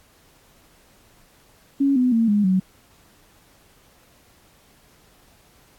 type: tone with pitch steps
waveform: sine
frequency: 277.2 / 251.3 / 227.8 / 206.5 / 187.16 Hz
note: C#4 / B3 / A#3 / G#3 / F#3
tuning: 0 / +30 / -40 / -10 / +20 cents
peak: -15 dBFS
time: 1.8-2.6 s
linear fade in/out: 10 ms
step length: 160 ms
effects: pink hiss -56 dBFS RMS until 5.78 s + AAC 64 kbps